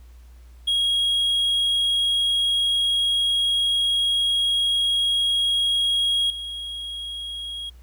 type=tone with level steps; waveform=triangle; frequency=3289 Hz; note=G#7; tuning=18 cents flat; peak=-17 / -28 dBFS; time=0.67-7.7 s; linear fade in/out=10 ms; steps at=6.3 s; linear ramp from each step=2 ms; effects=added 60 Hz sine -43 dBFS peak until 7.82 s + pink hiss -60 dBFS RMS until 7.82 s